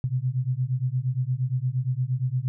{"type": "beating tone pair", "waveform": "sine", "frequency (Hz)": [123.47, 132.07], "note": ["B2", "C3"], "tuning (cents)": [0, 17], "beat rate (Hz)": 8.6, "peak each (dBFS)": -26, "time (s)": [0.04, 2.48], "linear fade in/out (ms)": 0, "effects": []}